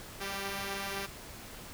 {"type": "tone pair together", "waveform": "5% pulse", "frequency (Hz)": [197.9, 391.9], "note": ["G3", "G4"], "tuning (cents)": [17, 0], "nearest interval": "octave", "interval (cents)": 1183, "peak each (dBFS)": -27, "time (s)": [0.2, 1.07], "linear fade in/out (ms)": 20, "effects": ["pink hiss -47 dBFS RMS until 1.73 s"]}